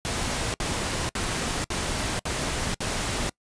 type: noise bursts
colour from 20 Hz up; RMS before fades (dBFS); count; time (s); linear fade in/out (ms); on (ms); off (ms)
pink; -28; 6; 0.05-3.295; 0; 490; 61
effects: noise-tail reverb RT60 0.1 s tail -24 dB re dry + resampled to 22050 Hz